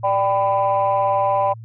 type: chord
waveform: sine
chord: G major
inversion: second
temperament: equal with one note detuned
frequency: 587.3 / 784 / 998.7 Hz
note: D5 / G5 / B5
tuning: 0 / 0 / +19 cents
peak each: -19 dBFS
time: 0.03-1.54 s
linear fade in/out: 20 ms
effects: tanh soft clip ceiling -9 dBFS + added 113 Hz sine -34 dBFS peak until 1.64 s